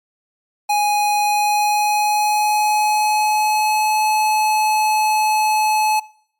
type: tone with pitch glide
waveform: square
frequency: 830.6 to 858.4 Hz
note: G#5 to A5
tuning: 0 to -43 cents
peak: -15 dBFS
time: 0.69-6 s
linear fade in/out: 10 ms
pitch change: +57 cents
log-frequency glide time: 1.18-4 s
effects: noise-tail reverb RT60 0.6 s tail -22 dB re dry + MP3 96 kbps